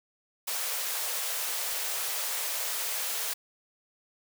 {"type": "high-pass noise", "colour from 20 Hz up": "white", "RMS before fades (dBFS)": -32, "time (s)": [0.47, 3.34], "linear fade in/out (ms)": 10, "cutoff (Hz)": 440, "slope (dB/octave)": 48, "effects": []}